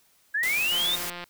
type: linear sweep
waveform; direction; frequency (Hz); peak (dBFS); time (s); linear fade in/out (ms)
sine; up; 1624 to 3719; -23; 0.34-0.96; 10
type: noise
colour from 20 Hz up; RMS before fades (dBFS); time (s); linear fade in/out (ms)
white; -33; 0.43-1.1; 2
type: click train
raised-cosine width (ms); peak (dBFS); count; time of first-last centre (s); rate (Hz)
0.3; -21; 92; 0.72-1.24; 175
effects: white hiss -63 dBFS RMS until 1.29 s